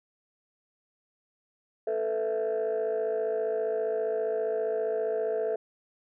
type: chord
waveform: sine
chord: A suspended second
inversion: none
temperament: just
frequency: 440 / 495 / 660 Hz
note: A4 / B4 / E5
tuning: 0 / +4 / +2 cents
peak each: -27 / -32 / -30 dBFS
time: 1.87-5.56 s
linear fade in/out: 5 ms
effects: tanh soft clip ceiling -22 dBFS